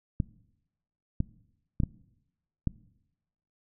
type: clicks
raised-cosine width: 5 ms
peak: -14 dBFS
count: 5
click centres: 0.202 / 1.204 / 1.802 / 1.835 / 2.673 s
effects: noise-tail reverb RT60 0.9 s tail -21 dB re dry

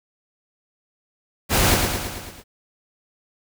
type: noise with echo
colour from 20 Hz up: pink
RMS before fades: -18 dBFS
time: 1.49-1.78 s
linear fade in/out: 50 ms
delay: 110 ms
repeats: 6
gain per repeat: -4 dB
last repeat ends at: 2.44 s
effects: none

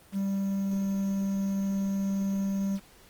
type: tone with quantisation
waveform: triangle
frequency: 196 Hz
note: G3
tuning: in tune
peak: -24 dBFS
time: 0.12-2.8 s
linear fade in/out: 50 ms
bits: 8
effects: pink hiss -56 dBFS RMS until 3.09 s + Opus 24 kbps

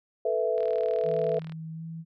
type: chord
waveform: sine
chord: A suspended second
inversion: none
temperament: equal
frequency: 440 / 493.9 / 659.3 Hz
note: A4 / B4 / E5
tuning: 0 / 0 / 0 cents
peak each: -28 dBFS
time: 0.25-1.39 s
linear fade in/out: 5 ms
type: click train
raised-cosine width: 0.3 ms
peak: -30 dBFS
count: 38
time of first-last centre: 0.58-1.521 s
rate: 39.3 Hz
type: tone with pitch glide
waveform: sine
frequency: 160.5 to 163.49 Hz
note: E3 to E3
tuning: -46 to -14 cents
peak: -35 dBFS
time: 1.03-2.05 s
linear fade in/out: 50 ms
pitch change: +32 cents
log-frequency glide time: 1.73-1.84 s
effects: none

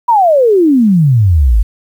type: exponential sweep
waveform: sine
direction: down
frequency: 987.8 to 47.75 Hz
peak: -5 dBFS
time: 0.08-1.63 s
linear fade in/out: 10 ms
effects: 7-bit

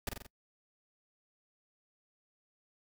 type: noise with echo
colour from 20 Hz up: pink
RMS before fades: -35 dBFS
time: 0.07-0.09 s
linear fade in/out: 2 ms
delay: 44 ms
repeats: 4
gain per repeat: -4 dB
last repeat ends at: 0.266 s
effects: noise-tail reverb RT60 0.1 s tail -24 dB re dry

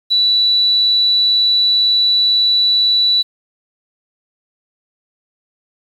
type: tone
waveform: sine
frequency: 3951 Hz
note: B7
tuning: in tune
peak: -10 dBFS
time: 0.1-3.23 s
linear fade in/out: 20 ms
effects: 7-bit

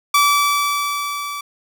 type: tone with level ramp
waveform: sawtooth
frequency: 1155 Hz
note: D6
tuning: 29 cents flat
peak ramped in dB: -7 to -22 dBFS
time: 0.14-1.41 s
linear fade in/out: 5 ms
effects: none

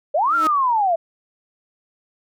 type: linear two-way sweep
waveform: sine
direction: up then down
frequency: 537 to 1403 to 643 Hz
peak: -15 dBFS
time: 0.14-0.96 s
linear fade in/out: 10 ms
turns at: 0.35 s
type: tone with exponential growth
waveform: sawtooth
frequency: 311.1 Hz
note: D#4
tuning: in tune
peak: -17 dBFS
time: 0.21-0.47 s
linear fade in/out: 1 ms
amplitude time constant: 56 ms
effects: none

